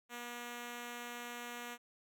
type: tone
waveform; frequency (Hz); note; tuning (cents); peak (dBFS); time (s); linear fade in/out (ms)
5% pulse; 240.5; B3; -46; -32; 0.09-1.78; 50
effects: none